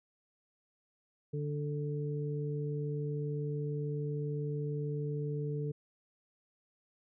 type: harmonic tone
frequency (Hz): 147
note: D3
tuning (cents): +2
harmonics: 1 / 2 / 3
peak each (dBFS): -34 / -45 / -39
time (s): 1.33-5.72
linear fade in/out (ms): 10
effects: none